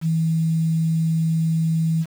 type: tone with quantisation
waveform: sine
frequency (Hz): 162.1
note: E3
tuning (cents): -29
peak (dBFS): -17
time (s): 0.01-2.06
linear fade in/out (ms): 50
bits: 7
effects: none